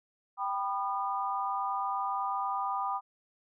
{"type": "chord", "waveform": "sine", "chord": "G augmented", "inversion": "none", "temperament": "equal with one note detuned", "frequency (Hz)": [784, 987.8, 1217.5], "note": ["G5", "B5", "D#6"], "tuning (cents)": [0, 0, -38], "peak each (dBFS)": -34, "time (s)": [0.37, 3.01], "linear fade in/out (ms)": 50, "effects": []}